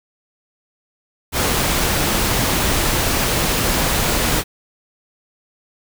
pink noise, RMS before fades -18 dBFS, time 1.32-4.44 s, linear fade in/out 50 ms, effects none

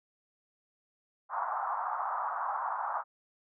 pink band-pass noise, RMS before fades -34 dBFS, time 1.29-3.04 s, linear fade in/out 50 ms, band 760 to 1300 Hz, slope 48 dB/octave, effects none

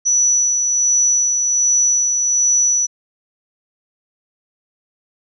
sine tone with tremolo, 5920 Hz, F#8, in tune, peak -11 dBFS, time 0.05-2.87 s, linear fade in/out 20 ms, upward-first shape sine, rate 1.3 Hz, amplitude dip 35%, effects none

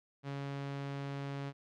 sawtooth tone, 139.7 Hz, C#3, 14 cents sharp, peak -34 dBFS, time 0.23-1.53 s, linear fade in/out 50 ms, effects low-pass 4000 Hz 12 dB/octave

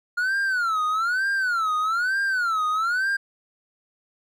triangle tone with vibrato, 1409 Hz, F6, 15 cents sharp, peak -19 dBFS, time 0.17-3.17 s, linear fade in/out 10 ms, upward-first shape sine, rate 1.1 Hz, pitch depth 220 cents each way, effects none

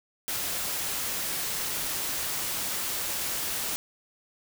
white noise, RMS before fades -31 dBFS, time 0.28-3.76 s, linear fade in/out 0 ms, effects none

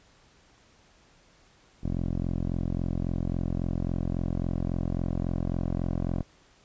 10% pulse tone with low-pass filter sweep, 43.65 Hz, F1, in tune, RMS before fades -29 dBFS, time 1.83-6.23 s, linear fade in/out 10 ms, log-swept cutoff 380 to 630 Hz, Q 0.73, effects pink hiss -60 dBFS RMS until 6.64 s + resampled to 16000 Hz

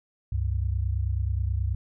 sine tone pair together, 67.97 / 97.3 Hz, C#2 / G2, -33 / -12 cents, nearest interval tritone, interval 621 cents, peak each -26 / -27 dBFS, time 0.32-1.75 s, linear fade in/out 5 ms, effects none

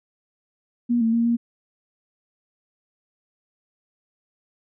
sine tone with pitch steps, 239.2 / 226.3 / 232.5 / 235.1 Hz, A#3 / A3 / A#3 / A#3, +45 / +49 / -4 / +15 cents, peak -17 dBFS, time 0.89-1.37 s, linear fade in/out 20 ms, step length 120 ms, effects none

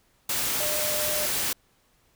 sine tone in noise, 603 Hz, D5, 46 cents sharp, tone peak -31 dBFS, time 0.6-1.26 s, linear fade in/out 5 ms, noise white, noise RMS -27 dBFS, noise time 0.29-1.53 s, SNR -7 dB, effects pink hiss -65 dBFS RMS until 2.15 s

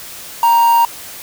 triangle tone with quantisation, 932.3 Hz, A#5, in tune, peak -6 dBFS, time 0.43-0.85 s, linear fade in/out 2 ms, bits 4, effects white hiss -32 dBFS RMS until 1.22 s

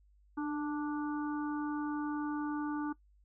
harmonic tone with a mistuned harmonic, 293.7 Hz, D4, in tune, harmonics 1 / 3 / 4 / 5, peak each -33 / -43 / -45 / -47 dBFS, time 0.37-2.93 s, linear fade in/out 10 ms, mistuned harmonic 1, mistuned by +26 cents, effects noise-tail reverb RT60 0.1 s tail -19 dB re dry + added 50 Hz sine -62 dBFS peak until 3.24 s

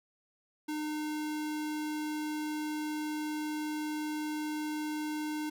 square tone, 304.2 Hz, D#4, 39 cents flat, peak -34 dBFS, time 0.68-5.5 s, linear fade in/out 10 ms, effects none

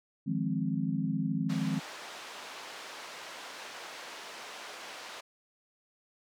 sine chord, F minor seventh, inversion third, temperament equal, 155.56 / 174.61 / 207.7 / 261.6 Hz, Eb3 / F3 / Ab3 / C4, 0 / 0 / 0 / 0 cents, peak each -34 dBFS, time 0.26-1.8 s, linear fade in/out 20 ms
pink band-pass noise, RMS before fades -45 dBFS, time 1.49-5.21 s, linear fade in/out 10 ms, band 610 to 5600 Hz, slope 12 dB/octave
effects none

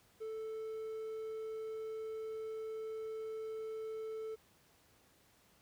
triangle tone, 440 Hz, A4, in tune, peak -38 dBFS, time 0.2-4.36 s, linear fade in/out 20 ms, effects pink hiss -68 dBFS RMS until 5.61 s + high-pass 60 Hz 12 dB/octave

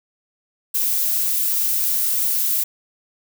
violet noise, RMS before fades -20 dBFS, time 0.74-2.64 s, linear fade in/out 10 ms, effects none

